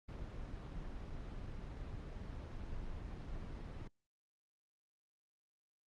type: noise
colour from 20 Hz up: brown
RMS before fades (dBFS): -45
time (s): 0.08-3.88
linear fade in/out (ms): 10
effects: low-pass 5000 Hz 12 dB/octave + Opus 24 kbps